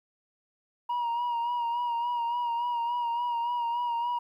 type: tone with vibrato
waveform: sine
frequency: 951 Hz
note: A#5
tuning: 34 cents sharp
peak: -24 dBFS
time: 0.89-4.19 s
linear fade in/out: 10 ms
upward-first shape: sine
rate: 3.5 Hz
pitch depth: 37 cents each way
effects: tanh soft clip ceiling -26 dBFS + 11-bit